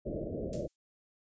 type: low-pass noise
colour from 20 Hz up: white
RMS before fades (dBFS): -37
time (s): 0.05-0.68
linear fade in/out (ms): 20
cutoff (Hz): 630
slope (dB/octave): 96
type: noise with exponential decay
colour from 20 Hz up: violet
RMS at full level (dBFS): -37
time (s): 0.53-0.76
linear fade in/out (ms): 1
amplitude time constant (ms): 49
effects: resampled to 16000 Hz